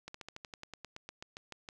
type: slowing click train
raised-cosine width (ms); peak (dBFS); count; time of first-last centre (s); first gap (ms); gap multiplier
0.2; -27; 16; 0.08-1.688; 64; 1.07
effects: none